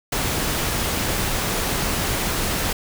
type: noise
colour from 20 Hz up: pink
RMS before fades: -23 dBFS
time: 0.12-2.73 s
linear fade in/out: 5 ms
effects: none